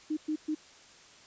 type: tone bursts at uneven times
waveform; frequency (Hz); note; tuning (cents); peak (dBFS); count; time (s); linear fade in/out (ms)
sine; 307.8; D#4; -19; -28; 3; 0.1-0.17 / 0.28-0.36 / 0.48-0.55; 10
effects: white hiss -55 dBFS RMS until 1.26 s + resampled to 16000 Hz